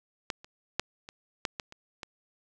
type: clicks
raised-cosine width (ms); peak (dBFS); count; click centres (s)
0.2; -13 / -30 / -9 / -26 / -11 / -17 / -29 / -21; 8; 0.302 / 0.445 / 0.796 / 1.089 / 1.452 / 1.598 / 1.724 / 2.032
effects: none